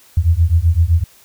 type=beating tone pair; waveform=sine; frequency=79.9 / 87.7 Hz; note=D#2 / F2; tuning=+47 / +8 cents; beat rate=7.8 Hz; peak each=-13 dBFS; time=0.17-1.04 s; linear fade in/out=5 ms; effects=white hiss -48 dBFS RMS until 1.24 s